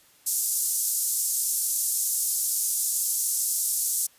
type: band-pass noise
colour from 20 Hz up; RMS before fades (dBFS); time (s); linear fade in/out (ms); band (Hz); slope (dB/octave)
white; -26; 0.26-4.07; 10; 6400 to 13000; 24
effects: white hiss -58 dBFS RMS until 4.18 s + resampled to 32000 Hz